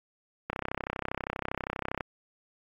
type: click train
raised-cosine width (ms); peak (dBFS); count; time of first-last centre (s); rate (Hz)
0.5; -16; 50; 0.5-2.008; 32.5
effects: AAC 48 kbps